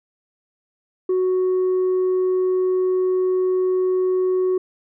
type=tone with tanh clipping; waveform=sine; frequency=370 Hz; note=F#4; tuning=in tune; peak=-17 dBFS; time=1.09-4.58 s; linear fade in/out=5 ms; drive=1 dB; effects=none